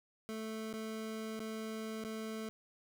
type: tone with dropouts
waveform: 25% pulse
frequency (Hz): 220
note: A3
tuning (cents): 0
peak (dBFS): -36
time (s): 0.29-2.49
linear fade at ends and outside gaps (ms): 0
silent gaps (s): 0.729-0.737 / 1.394-1.402 / 2.039-2.049
effects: none